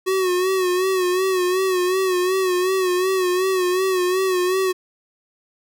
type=tone with vibrato; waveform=square; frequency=370 Hz; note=F#4; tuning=in tune; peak=-18 dBFS; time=0.06-4.73 s; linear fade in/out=20 ms; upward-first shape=sine; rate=2.7 Hz; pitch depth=57 cents each way; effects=none